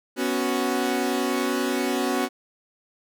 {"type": "chord", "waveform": "sawtooth", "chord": "B suspended second", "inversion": "none", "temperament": "equal", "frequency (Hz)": [246.9, 277.2, 370], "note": ["B3", "C#4", "F#4"], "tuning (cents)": [0, 0, 0], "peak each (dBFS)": -23, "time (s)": [0.16, 2.29], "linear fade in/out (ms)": 50, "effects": []}